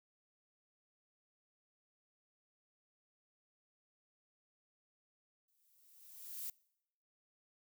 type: noise with exponential growth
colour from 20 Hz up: violet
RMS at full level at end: -41 dBFS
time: 5.48-6.5 s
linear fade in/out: 5 ms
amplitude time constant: 220 ms
effects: noise-tail reverb RT60 0.8 s tail -25 dB re dry